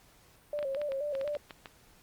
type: tone with vibrato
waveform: sine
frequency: 565 Hz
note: C#5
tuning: 33 cents sharp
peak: -31 dBFS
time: 0.53-1.37 s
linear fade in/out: 2 ms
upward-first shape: square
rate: 4.2 Hz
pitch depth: 74 cents each way
type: clicks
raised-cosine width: 0.3 ms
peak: -26 dBFS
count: 11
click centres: 0.59 / 0.628 / 0.748 / 0.816 / 0.92 / 1.152 / 1.213 / 1.277 / 1.351 / 1.508 / 1.658 s
effects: pink hiss -61 dBFS RMS until 2.02 s + Opus 48 kbps